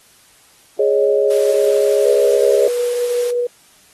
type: chord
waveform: sine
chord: Ab suspended fourth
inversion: none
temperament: equal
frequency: 415.3 / 554.4 / 622.3 Hz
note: Ab4 / Db5 / Eb5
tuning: 0 / 0 / 0 cents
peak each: -14 / -16 / -20 dBFS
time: 0.79-2.68 s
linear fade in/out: 5 ms
type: high-pass noise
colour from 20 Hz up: white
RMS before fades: -32 dBFS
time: 1.3-3.31 s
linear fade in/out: 5 ms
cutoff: 680 Hz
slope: 48 dB/octave
type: tone with tremolo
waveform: sine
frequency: 485.6 Hz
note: B4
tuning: 29 cents flat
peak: -14 dBFS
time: 2.05-3.47 s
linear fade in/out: 5 ms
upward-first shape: triangle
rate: 5.4 Hz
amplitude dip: 30%
effects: white hiss -50 dBFS RMS until 3.93 s + AAC 32 kbps